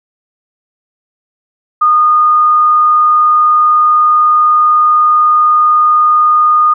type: tone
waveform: sine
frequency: 1226 Hz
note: D#6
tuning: 26 cents flat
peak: -5 dBFS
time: 1.81-6.74 s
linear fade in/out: 10 ms
effects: none